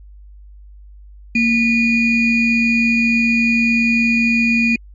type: ring-modulated tone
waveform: triangle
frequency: 1108.7 Hz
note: C#6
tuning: in tune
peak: -7 dBFS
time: 1.35-4.76 s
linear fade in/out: 5 ms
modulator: 1340 Hz
effects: added 50 Hz sine -37 dBFS peak until 4.94 s + MP3 32 kbps